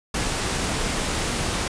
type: noise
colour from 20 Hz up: pink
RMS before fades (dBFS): -25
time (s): 0.14-1.68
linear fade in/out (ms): 5
effects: resampled to 22050 Hz